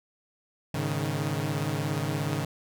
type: chord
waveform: sawtooth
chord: Ab suspended fourth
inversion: none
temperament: equal with one note detuned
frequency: 105.28 / 138.59 / 155.56 Hz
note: Ab2 / Db3 / Eb3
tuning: +24 / 0 / 0 cents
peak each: -30 / -27 / -27 dBFS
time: 0.74-2.45 s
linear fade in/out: 5 ms
effects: none